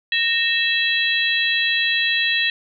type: harmonic tone with a mistuned harmonic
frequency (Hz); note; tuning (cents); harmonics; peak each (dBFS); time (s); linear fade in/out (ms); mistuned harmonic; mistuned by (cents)
660; E5; +2; 3 / 4 / 5 / 6; -21 / -22 / -23 / -24; 0.12-2.5; 2; 3; -120
effects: none